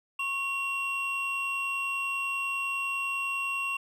triangle tone pair together, 1094.4 / 2745 Hz, C#6 / F7, -23 / -31 cents, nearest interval octave + major third, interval 1592 cents, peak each -33 / -28 dBFS, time 0.19-3.77 s, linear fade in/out 5 ms, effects none

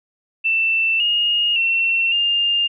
sine tone with pitch steps, 2670 / 2854 / 2709 / 2809 Hz, E7 / F7 / E7 / F7, +22 / +37 / +47 / +9 cents, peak -15 dBFS, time 0.44-2.68 s, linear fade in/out 20 ms, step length 560 ms, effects none

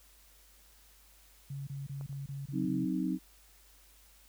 sine tone bursts, 138.59 Hz, C#3, in tune, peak -37 dBFS, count 7, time 1.5-2.852 s, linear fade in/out 5 ms, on 170 ms, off 27 ms
clicks, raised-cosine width 1 ms, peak -37 / -47 dBFS, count 2, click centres 2.011 / 2.128 s
sine chord, C diminished, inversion second, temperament equal, 185 / 261.6 / 311.1 Hz, Gb3 / C4 / Eb4, 0 / 0 / 0 cents, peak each -34 dBFS, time 2.52-3.19 s, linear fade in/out 50 ms
effects added 50 Hz sine -62 dBFS peak until 4.28 s + white hiss -62 dBFS RMS until 4.28 s

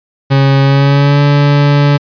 40% pulse tone with pitch glide, 137.1 to 144.08 Hz, C#3 to D3, -19 to -33 cents, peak -5 dBFS, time 0.3-1.98 s, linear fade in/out 20 ms, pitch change +86 cents, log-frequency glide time 0.62-1.21 s, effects resampled to 11025 Hz

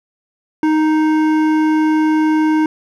sine tone with hard clipping, 311.1 Hz, D#4, in tune, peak -13 dBFS, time 0.63-2.66 s, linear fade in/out 2 ms, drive 12 dB, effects none

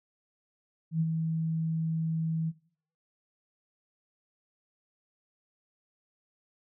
sine tone with ADSR envelope, 161.6 Hz, E3, 34 cents flat, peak -23 dBFS, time 0.91-2.52 s, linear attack 95 ms, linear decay 40 ms, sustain -5 dB, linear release 36 ms, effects noise-tail reverb RT60 0.5 s tail -17 dB re dry

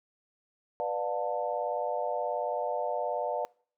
sine chord, B half-diminished seventh, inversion none, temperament just, 493.9 / 592.7 / 711.2 / 889 Hz, B4 / D5 / F5 / A5, 0 / +16 / +31 / +18 cents, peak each -35 / -33 / -34 / -36 dBFS, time 0.8-3.45 s, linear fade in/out 0 ms, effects noise-tail reverb RT60 0.5 s tail -25 dB re dry

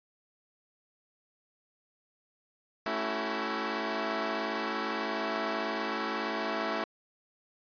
10% pulse chord, F# minor seventh, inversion first, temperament equal with one note detuned, 220 / 277.2 / 329.6 / 378.4 Hz, A3 / C#4 / E4 / F#4, 0 / 0 / 0 / +39 cents, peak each -27 / -30 / -27 / -29 dBFS, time 2.86-6.84 s, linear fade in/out 2 ms, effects resampled to 11025 Hz

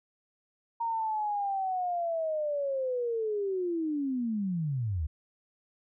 sine linear sweep, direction down, 932.3 to 69.3 Hz, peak -28 dBFS, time 0.8-5.07 s, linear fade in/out 10 ms, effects none

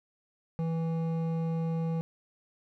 triangle tone with hard clipping, 164 Hz, E3, 9 cents flat, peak -30 dBFS, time 0.59-2.01 s, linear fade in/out 0 ms, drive 14 dB, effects none

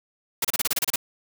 white noise bursts, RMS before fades -23 dBFS, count 10, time 0.42-0.96 s, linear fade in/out 5 ms, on 27 ms, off 30 ms, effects none

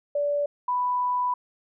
sine tone pair in turn, 579 / 990.4 Hz, D5 / B5, -25 / +5 cents, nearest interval major sixth, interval 930 cents, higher second, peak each -22 dBFS, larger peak neither, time 0.15-0.46 / 0.68-1.34 s, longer second, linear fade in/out 5 ms, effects none

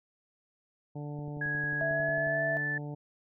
harmonic tone, 146.83 Hz, D3, in tune, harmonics 1 / 2 / 3 / 4 / 5 / 6, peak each -37 / -43 / -47 / -49 / -51 / -53 dBFS, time 0.95-2.95 s, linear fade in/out 10 ms
click train, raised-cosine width 3 ms, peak -35 dBFS, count 13, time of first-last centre 1.19-2.271 s, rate 11.1 Hz
sine tone with pitch glide, 1661.2 to 1751.9 Hz, G#6 to A6, 0 to -8 cents, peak -30 dBFS, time 1.41-2.78 s, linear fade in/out 5 ms, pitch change +92 cents, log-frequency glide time 1.85-2.42 s
sine tone, 659.3 Hz, E5, in tune, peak -30 dBFS, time 1.81-2.57 s, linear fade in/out 0 ms
effects none

